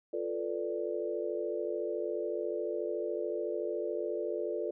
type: chord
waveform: sine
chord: B half-diminished seventh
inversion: second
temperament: equal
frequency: 349.2 / 440 / 493.9 / 587.3 Hz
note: F4 / A4 / B4 / D5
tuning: 0 / 0 / 0 / 0 cents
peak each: -37 / -36 / -39 / -38 dBFS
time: 0.13-4.71 s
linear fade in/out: 5 ms
effects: none